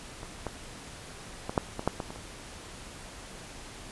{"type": "clicks", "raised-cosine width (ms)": 1, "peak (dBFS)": [-28, -18, -18, -9, -19, -10, -18, -25, -30], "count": 9, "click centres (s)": [0.231, 0.467, 1.495, 1.578, 1.794, 1.876, 2.002, 2.105, 2.16], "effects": ["pink hiss -45 dBFS RMS until 3.91 s", "resampled to 24000 Hz"]}